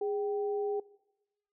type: tone pair together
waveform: sine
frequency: 411.9 / 777.6 Hz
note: G#4 / G5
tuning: -14 / -14 cents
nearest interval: major seventh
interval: 1100 cents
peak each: -30 / -40 dBFS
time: 0.01-0.8 s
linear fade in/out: 5 ms
effects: noise-tail reverb RT60 0.9 s tail -20 dB re dry